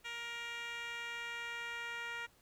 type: tone with band-pass filter sweep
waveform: 10% pulse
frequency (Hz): 470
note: A#4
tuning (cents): +14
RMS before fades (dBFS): -43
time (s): 0.04-2.27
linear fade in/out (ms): 20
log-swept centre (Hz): 2700 to 1800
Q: 1.2
effects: pink hiss -68 dBFS RMS until 2.41 s